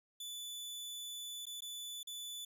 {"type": "tone with dropouts", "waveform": "sawtooth", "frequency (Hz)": 3480, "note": "A7", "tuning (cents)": -20, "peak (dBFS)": -40, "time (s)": [0.2, 2.45], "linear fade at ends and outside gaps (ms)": 5, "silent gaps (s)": [[1.456, 1.466], [1.607, 1.62], [2.031, 2.071]], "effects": []}